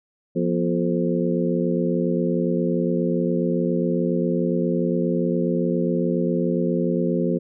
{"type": "harmonic tone with a mistuned harmonic", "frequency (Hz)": 87.31, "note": "F2", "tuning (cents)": 0, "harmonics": [2, 3, 4, 5, 6], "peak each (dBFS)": [-23, -25, -26, -27, -28], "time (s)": [0.35, 7.39], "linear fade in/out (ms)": 20, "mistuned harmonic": 3, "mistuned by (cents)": -120, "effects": []}